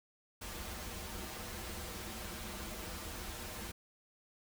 pink noise with comb filter, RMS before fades -44 dBFS, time 0.41-3.72 s, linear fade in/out 10 ms, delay 7.2 ms, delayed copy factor -0.85, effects none

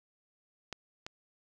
clicks, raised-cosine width 0.2 ms, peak -21 / -23 dBFS, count 2, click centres 0.727 / 1.065 s, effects none

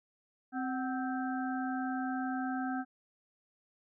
harmonic tone with a mistuned harmonic, 261.3 Hz, C4, 2 cents flat, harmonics 1 / 3 / 5 / 6, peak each -34 / -38 / -45 / -42 dBFS, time 0.52-2.85 s, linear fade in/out 50 ms, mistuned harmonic 3, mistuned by -70 cents, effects none

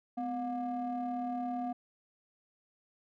triangle ring-modulated tone, 233.1 Hz, A#3, in tune, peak -28 dBFS, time 0.17-1.73 s, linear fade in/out 10 ms, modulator 485 Hz, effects none

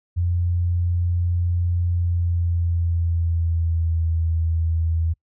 sine tone with pitch glide, 87.31 to 81.94 Hz, F2 to E2, 0 to -10 cents, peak -18 dBFS, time 0.16-5.14 s, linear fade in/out 20 ms, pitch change -110 cents, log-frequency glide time 1.88-4.07 s, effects noise-tail reverb RT60 0.1 s tail -26 dB re dry

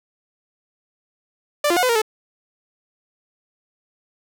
sawtooth tone with pitch steps, 589 / 346 / 725 / 506 / 465.9 / 433.8 Hz, D5 / F4 / F#5 / B4 / A#4 / A4, +5 / -16 / -35 / +42 / -1 / -25 cents, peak -12 dBFS, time 1.64-2.018 s, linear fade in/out 5 ms, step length 63 ms, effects none

